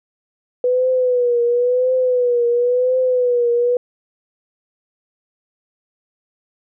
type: tone with vibrato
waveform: sine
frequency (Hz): 493.9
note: B4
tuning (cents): 0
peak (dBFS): -13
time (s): 0.64-3.77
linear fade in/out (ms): 2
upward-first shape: triangle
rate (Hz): 0.96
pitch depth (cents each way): 76
effects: none